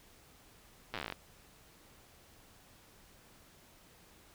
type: slowing click train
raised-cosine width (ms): 0.3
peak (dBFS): -22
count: 14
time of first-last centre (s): 0.94-1.124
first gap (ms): 8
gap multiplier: 1.09
effects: pink hiss -61 dBFS RMS until 4.34 s